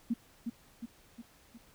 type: tone with echo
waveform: sine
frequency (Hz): 233.1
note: A#3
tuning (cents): 0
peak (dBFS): -27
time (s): 0.1-0.14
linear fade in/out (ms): 10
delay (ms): 360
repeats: 4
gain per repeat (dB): -5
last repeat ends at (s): 1.58
effects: pink hiss -62 dBFS RMS until 1.74 s